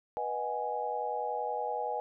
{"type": "chord", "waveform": "sine", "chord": "G# minor seventh", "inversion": "first", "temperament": "equal with one note detuned", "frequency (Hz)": [489.3, 622.3, 740, 830.6], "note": ["B4", "D#5", "F#5", "G#5"], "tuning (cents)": [-16, 0, 0, 0], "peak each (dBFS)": [-37, -39, -39, -34], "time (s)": [0.17, 2], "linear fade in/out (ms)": 0, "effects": []}